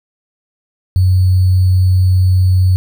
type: tone with sample-and-hold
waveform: sine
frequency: 92.4 Hz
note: F#2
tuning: 2 cents flat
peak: -7 dBFS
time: 0.96-2.76 s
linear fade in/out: 0 ms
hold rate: 4410 Hz
effects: none